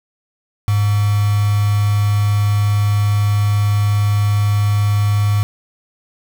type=tone with quantisation; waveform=sine; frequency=103.2 Hz; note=G#2; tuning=10 cents flat; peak=-12 dBFS; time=0.68-5.43 s; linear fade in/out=0 ms; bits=4; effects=none